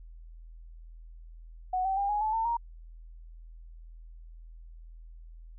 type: tone with pitch steps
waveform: sine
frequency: 740 / 769.6 / 800.5 / 832.5 / 865.9 / 900.6 / 936.7 Hz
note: F#5 / G5 / G5 / G#5 / A5 / A5 / A#5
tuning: 0 / -32 / +36 / +4 / -28 / +40 / +8 cents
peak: -26 dBFS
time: 1.73-2.57 s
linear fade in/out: 5 ms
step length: 120 ms
effects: added 41 Hz sine -45 dBFS peak until 5.58 s